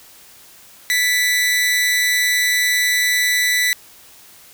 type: tone with amplitude modulation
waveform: sawtooth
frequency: 1978 Hz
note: B6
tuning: 2 cents sharp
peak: -9 dBFS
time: 0.9-3.73 s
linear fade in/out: 0 ms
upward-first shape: sine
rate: 258 Hz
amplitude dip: 50%
effects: white hiss -45 dBFS RMS until 4.53 s